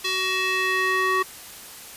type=tone with band-pass filter sweep; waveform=square; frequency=375.1 Hz; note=F#4; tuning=24 cents sharp; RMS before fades=-23 dBFS; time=0.04-1.23 s; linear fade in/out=10 ms; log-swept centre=3600 to 1400 Hz; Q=1.8; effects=white hiss -41 dBFS RMS until 1.96 s + resampled to 32000 Hz